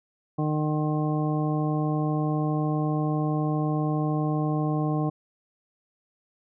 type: harmonic tone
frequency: 152.4 Hz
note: D#3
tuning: 36 cents flat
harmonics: 1 / 2 / 3 / 4 / 5 / 7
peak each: -25 / -28 / -35 / -36 / -34 / -37 dBFS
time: 0.38-5.1 s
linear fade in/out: 10 ms
effects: none